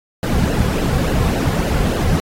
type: noise with flanger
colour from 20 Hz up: brown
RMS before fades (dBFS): -17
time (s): 0.23-2.2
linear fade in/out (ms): 0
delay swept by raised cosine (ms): 0.85 to 3.35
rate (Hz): 3.5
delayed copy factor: -0.75
effects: AAC 48 kbps